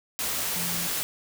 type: tone in noise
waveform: sine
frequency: 173.5 Hz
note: F3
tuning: 11 cents flat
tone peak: -35 dBFS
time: 0.56-0.87 s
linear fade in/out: 0 ms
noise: white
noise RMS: -29 dBFS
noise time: 0.19-1.03 s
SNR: -9 dB
effects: none